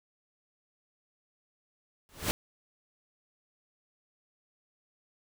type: noise with exponential growth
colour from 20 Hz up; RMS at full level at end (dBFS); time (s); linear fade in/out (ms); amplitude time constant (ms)
pink; -25; 2.09-2.31; 0; 47
effects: none